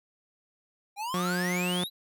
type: exponential sweep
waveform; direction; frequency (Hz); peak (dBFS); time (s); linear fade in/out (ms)
square; up; 784 to 4036; -32; 0.96-1.9; 50
type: tone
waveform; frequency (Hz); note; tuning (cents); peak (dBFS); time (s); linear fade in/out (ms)
sawtooth; 179.2; F3; +45; -24; 1.14-1.84; 2
effects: none